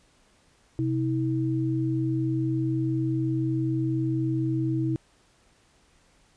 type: tone pair together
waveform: sine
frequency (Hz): 128.55 / 321.5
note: C3 / E4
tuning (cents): -30 / -43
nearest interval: octave + major third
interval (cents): 1587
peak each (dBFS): -26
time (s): 0.79-4.96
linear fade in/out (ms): 0
effects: pink hiss -62 dBFS RMS until 6.36 s + resampled to 22050 Hz